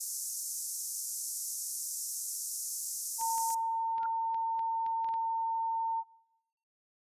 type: band-pass noise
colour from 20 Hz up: pink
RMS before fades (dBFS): -38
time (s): 0-3.55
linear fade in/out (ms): 10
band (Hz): 5700 to 13000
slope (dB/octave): 48
type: tone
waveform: sine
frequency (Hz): 906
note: A#5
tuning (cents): -50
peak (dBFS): -29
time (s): 3.18-6.04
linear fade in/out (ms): 50
type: clicks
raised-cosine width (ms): 0.3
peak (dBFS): -35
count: 11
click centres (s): 3.213 / 3.381 / 3.505 / 3.982 / 4.032 / 4.345 / 4.593 / 4.864 / 5.045 / 5.089 / 5.14
type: tone with exponential growth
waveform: sine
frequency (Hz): 1396.9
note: F6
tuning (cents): 0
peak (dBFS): -36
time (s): 3.97-4.06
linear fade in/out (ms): 2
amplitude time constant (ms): 19
effects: noise-tail reverb RT60 0.9 s tail -23 dB re dry + resampled to 32000 Hz